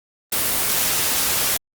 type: noise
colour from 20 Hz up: white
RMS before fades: -20 dBFS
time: 0.32-1.57 s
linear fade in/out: 5 ms
effects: Opus 24 kbps